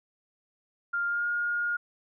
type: tone with pitch glide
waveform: sine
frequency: 1400 to 1424.5 Hz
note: F6 to F6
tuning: +4 to +34 cents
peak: -26 dBFS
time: 0.93-1.77 s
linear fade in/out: 10 ms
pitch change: +30 cents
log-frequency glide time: 1.07-1.26 s
effects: none